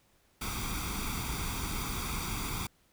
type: noise with comb filter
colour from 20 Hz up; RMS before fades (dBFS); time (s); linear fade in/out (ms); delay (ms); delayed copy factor
pink; -35; 0.41-2.67; 5; 0.85; +0.75
effects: pink hiss -68 dBFS RMS until 2.92 s